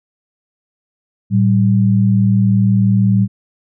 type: tone pair together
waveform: sine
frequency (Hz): 112.9 / 193.03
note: A2 / G3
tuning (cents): +45 / -26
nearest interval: major sixth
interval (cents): 929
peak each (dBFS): -12 / -12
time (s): 1.3-3.28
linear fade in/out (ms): 50
effects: none